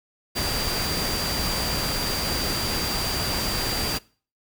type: tone in noise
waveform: sine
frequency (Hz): 4727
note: D8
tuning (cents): +10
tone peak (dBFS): -29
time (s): 0.35-3.99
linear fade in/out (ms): 20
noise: pink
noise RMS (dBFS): -27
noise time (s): 0.35-3.99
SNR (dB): -5
effects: noise-tail reverb RT60 0.4 s tail -22 dB re dry